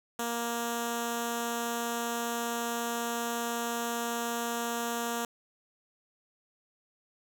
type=tone with notch filter; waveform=5% pulse; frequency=234.7 Hz; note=A#3; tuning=12 cents sharp; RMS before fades=-33 dBFS; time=0.19-5.25 s; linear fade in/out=2 ms; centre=2200 Hz; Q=0.96; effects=none